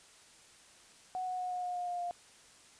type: tone with pitch steps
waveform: sine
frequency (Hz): 740 / 734.5 / 729 / 723.5 / 718.1 / 712.7 / 707.4 / 702.1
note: F#5 / F#5 / F#5 / F#5 / F5 / F5 / F5 / F5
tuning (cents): 0 / -13 / -26 / -39 / +48 / +35 / +22 / +9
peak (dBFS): -34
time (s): 1.15-2.11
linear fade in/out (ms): 0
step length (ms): 120
effects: white hiss -59 dBFS RMS until 2.79 s + resampled to 22050 Hz